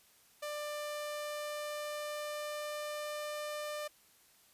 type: tone with pitch glide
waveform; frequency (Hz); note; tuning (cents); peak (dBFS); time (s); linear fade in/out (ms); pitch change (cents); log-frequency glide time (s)
sawtooth; 594 to 597.8; D5 to D5; +20 to +31; -34; 0.42-3.88; 10; +11; 0.85-3.36
effects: white hiss -65 dBFS RMS until 4.53 s + resampled to 32000 Hz